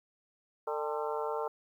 harmonic tone with a mistuned harmonic, 149.8 Hz, D3, 35 cents sharp, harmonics 3 / 4 / 5 / 6 / 7 / 8 / 9, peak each -35 / -39 / -41 / -39 / -42 / -47 / -43 dBFS, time 0.67-1.48 s, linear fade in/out 5 ms, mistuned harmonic 5, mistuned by +110 cents, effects 11-bit

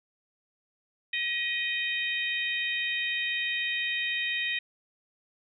harmonic tone with a mistuned harmonic, 621 Hz, D#5, 3 cents flat, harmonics 3 / 4 / 5 / 6, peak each -32 / -31 / -36 / -35 dBFS, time 1.13-4.59 s, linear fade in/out 5 ms, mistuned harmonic 3, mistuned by +34 cents, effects none

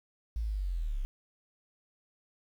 sine linear sweep, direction down, 57.5 to 31.68 Hz, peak -30 dBFS, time 0.36-1.05 s, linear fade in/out 0 ms, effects 10-bit

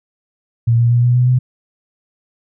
sine tone with pitch steps, 116.54 / 118.44 / 120.37 / 122.33 / 124.33 / 126.36 Hz, A#2 / A#2 / B2 / B2 / B2 / B2, 0 / +28 / -44 / -16 / +12 / +40 cents, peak -9 dBFS, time 0.67-1.39 s, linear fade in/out 10 ms, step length 120 ms, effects none

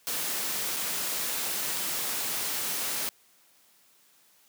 white noise with dropouts, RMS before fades -31 dBFS, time 0.07-3.09 s, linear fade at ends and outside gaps 0 ms, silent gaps 0.763-0.767 s, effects white hiss -62 dBFS RMS until 4.48 s + high-pass 150 Hz 12 dB/octave

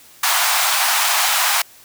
pink high-pass noise, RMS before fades -17 dBFS, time 0.23-1.62 s, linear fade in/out 5 ms, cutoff 720 Hz, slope 48 dB/octave, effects white hiss -46 dBFS RMS until 1.84 s

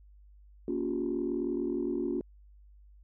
sine chord, G half-diminished seventh, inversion first, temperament just, 235.2 / 282.2 / 352.8 / 392 Hz, Bb3 / Db4 / F4 / G4, +16 / +31 / +18 / 0 cents, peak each -36 / -33 / -32 / -38 dBFS, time 0.68-2.21 s, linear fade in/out 2 ms, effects tanh soft clip ceiling -21 dBFS + added 50 Hz sine -53 dBFS peak until 3.03 s

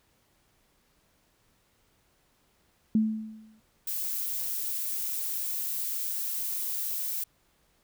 sine tone with exponential decay, 218.3 Hz, A3, 13 cents flat, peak -18 dBFS, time 2.95-3.6 s, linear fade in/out 2 ms, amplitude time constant 140 ms
violet noise, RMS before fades -32 dBFS, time 3.87-7.24 s, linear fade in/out 5 ms
effects pink hiss -68 dBFS RMS until 7.83 s

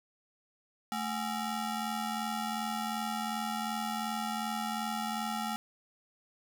25% pulse ring-modulated tone, 523.3 Hz, C5, in tune, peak -26 dBFS, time 0.92-5.56 s, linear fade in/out 0 ms, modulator 303 Hz, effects none

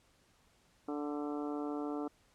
harmonic tone with a mistuned harmonic, 146.83 Hz, D3, in tune, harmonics 2 / 3 / 4 / 5 / 6 / 7 / 8 / 9, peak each -37 / -42 / -48 / -46 / -51 / -54 / -51 / -52 dBFS, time 0.88-2.08 s, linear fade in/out 5 ms, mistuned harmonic 9, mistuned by +19 cents, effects pink hiss -69 dBFS RMS until 2.34 s + low-pass 10000 Hz 12 dB/octave

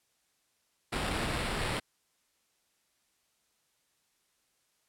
pink noise with sample-and-hold, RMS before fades -33 dBFS, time 0.92-1.8 s, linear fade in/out 10 ms, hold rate 6300 Hz, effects white hiss -74 dBFS RMS until 4.88 s + low-pass 11000 Hz 12 dB/octave

